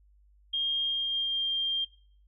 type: tone with pitch glide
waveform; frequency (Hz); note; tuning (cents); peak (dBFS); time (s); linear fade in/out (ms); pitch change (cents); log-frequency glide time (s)
sine; 3223 to 3193; G7 to G7; +47 to +31; -26; 0.53-1.85; 10; -16; 0.83-1.48
effects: noise-tail reverb RT60 0.5 s tail -18 dB re dry + added 50 Hz sine -58 dBFS peak until 2.27 s